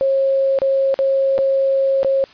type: tone with dropouts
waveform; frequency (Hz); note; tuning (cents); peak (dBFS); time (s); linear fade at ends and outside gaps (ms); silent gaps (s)
sine; 541; C#5; -42; -13; 0.01-2.24; 0; 0.588-0.618 / 0.942-0.99 / 1.38-1.388 / 2.031-2.047
effects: white hiss -45 dBFS RMS until 2.33 s + resampled to 11025 Hz